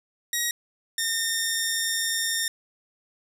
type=tone pair in turn; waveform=10% pulse; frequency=1894 / 1823.7 Hz; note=A#6 / A#6; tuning=+27 / -38 cents; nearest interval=minor second; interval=65 cents; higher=first; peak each=-15 dBFS; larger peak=neither; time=0.33-0.51 / 0.98-2.48 s; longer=second; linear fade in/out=2 ms; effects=none